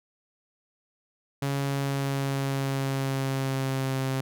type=tone with pitch glide; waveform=sawtooth; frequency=139.1 to 133.05 Hz; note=C#3 to C3; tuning=+6 to +29 cents; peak=-22 dBFS; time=1.42-4.21 s; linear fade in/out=5 ms; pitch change=-77 cents; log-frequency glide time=1.58-4.01 s; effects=none